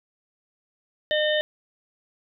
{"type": "harmonic tone", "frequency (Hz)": 608, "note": "D#5", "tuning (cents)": -40, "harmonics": [1, 3, 5, 6], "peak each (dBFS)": [-22, -27, -29, -30], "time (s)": [1.11, 1.41], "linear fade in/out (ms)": 0, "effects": []}